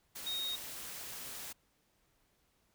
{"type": "tone in noise", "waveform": "sine", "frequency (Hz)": 3738, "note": "A#7", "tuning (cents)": 4, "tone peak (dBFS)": -35, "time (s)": [0.26, 0.56], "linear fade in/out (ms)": 10, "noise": "white", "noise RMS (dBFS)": -45, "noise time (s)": [0.15, 1.53], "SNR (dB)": 7, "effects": ["pink hiss -74 dBFS RMS until 2.74 s"]}